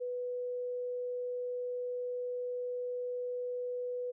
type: tone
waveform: sine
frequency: 493.9 Hz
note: B4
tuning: in tune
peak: -34 dBFS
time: 0-4.12 s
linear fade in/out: 20 ms
effects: none